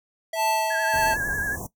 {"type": "tone with pitch glide", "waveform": "square", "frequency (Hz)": [654, 648.7], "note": ["E5", "E5"], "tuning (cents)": [-14, -28], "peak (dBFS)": -28, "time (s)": [0.33, 1.14], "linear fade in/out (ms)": 5, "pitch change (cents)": -14, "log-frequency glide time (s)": [0.48, 0.62]}
{"type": "tone with tremolo", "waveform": "square", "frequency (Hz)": 881, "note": "A5", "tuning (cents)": 2, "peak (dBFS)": -21, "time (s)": [0.35, 1.17], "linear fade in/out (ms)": 50, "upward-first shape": "triangle", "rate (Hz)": 1.8, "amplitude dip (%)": 65}
{"type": "tone with vibrato", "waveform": "sine", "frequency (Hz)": 1656, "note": "G#6", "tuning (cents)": -5, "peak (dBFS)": -24, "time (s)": [0.7, 1.56], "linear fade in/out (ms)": 10, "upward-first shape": "sine", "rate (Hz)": 11, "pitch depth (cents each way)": 53}
{"type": "band-stop noise", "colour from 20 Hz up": "pink", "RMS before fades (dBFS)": -34, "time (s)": [0.93, 1.67], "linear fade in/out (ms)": 10, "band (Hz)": [1100, 5800], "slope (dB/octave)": 96}
{"effects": ["noise-tail reverb RT60 0.1 s tail -17 dB re dry"]}